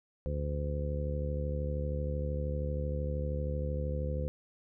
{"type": "harmonic tone", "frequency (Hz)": 72.9, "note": "D2", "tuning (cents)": -12, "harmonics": [1, 2, 3, 4, 5, 6, 7], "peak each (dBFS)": [-33, -37, -44, -49, -48, -47, -39], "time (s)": [0.26, 4.28], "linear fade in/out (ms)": 0, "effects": []}